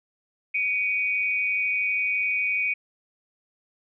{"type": "tone pair together", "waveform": "sine", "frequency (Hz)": [2269, 2472], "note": ["C#7", "D#7"], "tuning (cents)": [40, -12], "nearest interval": "minor second", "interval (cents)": 148, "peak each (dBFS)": -25, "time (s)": [0.54, 2.74], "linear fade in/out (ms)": 10, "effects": []}